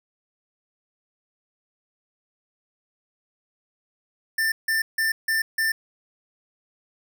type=tone bursts; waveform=square; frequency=1786 Hz; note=A6; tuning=25 cents sharp; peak=-21 dBFS; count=5; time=4.38-5.72 s; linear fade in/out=5 ms; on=140 ms; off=160 ms; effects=none